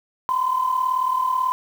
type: tone pair together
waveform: sine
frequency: 992 / 1030.3 Hz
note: B5 / C6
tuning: +7 / -27 cents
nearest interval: minor second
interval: 66 cents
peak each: -24 / -19 dBFS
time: 0.29-1.52 s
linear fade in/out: 0 ms
effects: tanh soft clip ceiling -11 dBFS + 7-bit